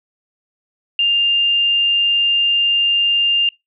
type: tone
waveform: sine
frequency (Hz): 2801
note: F7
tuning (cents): +4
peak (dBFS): -12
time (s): 0.99-3.49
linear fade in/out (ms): 2
effects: noise-tail reverb RT60 0.2 s tail -25 dB re dry